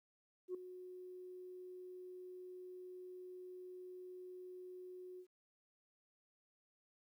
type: tone with ADSR envelope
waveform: sine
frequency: 365.2 Hz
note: F#4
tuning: 23 cents flat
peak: -36 dBFS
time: 0.48-5.27 s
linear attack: 66 ms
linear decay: 4 ms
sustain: -13 dB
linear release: 78 ms
effects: tanh soft clip ceiling -36 dBFS + 13-bit